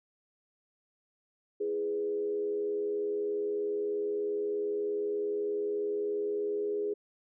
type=tone with frequency modulation; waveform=sine; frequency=414.1 Hz; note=G#4; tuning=5 cents flat; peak=-29 dBFS; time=1.6-6.94 s; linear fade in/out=10 ms; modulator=83.2 Hz; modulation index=0.49; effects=none